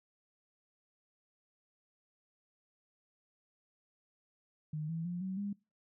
sine tone with pitch steps, 153.2 / 164.2 / 175.98 / 188.61 / 202.1 Hz, D#3 / E3 / F3 / F#3 / G#3, -27 / -6 / +13 / +33 / -47 cents, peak -35 dBFS, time 4.73-5.53 s, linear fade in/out 5 ms, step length 160 ms, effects noise-tail reverb RT60 0.3 s tail -24 dB re dry

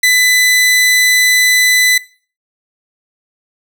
sawtooth tone, 2000 Hz, B6, 21 cents sharp, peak -4 dBFS, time 0.03-1.98 s, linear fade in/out 5 ms, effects noise-tail reverb RT60 0.4 s tail -20 dB re dry

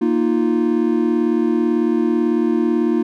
triangle chord, Bb suspended fourth, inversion none, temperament equal, 233.1 / 311.1 / 349.2 Hz, Bb3 / Eb4 / F4, 0 / 0 / 0 cents, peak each -17 dBFS, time 0.01-3.03 s, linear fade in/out 10 ms, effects none

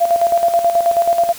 sine tone with tremolo, 685 Hz, F5, 34 cents flat, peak -9 dBFS, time 0-1.33 s, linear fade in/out 20 ms, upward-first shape square, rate 9.3 Hz, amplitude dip 60%, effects white hiss -34 dBFS RMS until 1.38 s

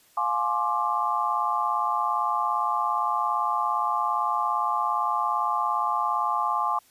sine chord, D half-diminished seventh, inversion first, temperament just, 704.8 / 845.8 / 1057.2 / 1174.7 Hz, F5 / Ab5 / C6 / D6, +16 / +31 / +18 / 0 cents, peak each -32 / -28 / -27 / -27 dBFS, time 0.17-6.79 s, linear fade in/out 5 ms, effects white hiss -59 dBFS RMS until 6.9 s + resampled to 32000 Hz

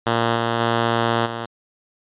5% pulse tone with level steps, 116.1 Hz, A#2, 7 cents flat, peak -6 / -8 / -6 / -15 dBFS, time 0.06-1.46 s, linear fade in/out 10 ms, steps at 0.35 / 0.59 / 1.25 s, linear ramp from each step 20 ms, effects resampled to 8000 Hz

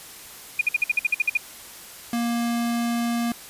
sine tone bursts, 2444 Hz, D#7, 32 cents flat, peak -16 dBFS, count 11, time 0.59-1.373 s, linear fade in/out 5 ms, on 23 ms, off 53 ms
square tone, 235.4 Hz, A#3, 17 cents sharp, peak -23 dBFS, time 2.13-3.32 s, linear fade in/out 2 ms
effects white hiss -42 dBFS RMS until 3.49 s + resampled to 32000 Hz

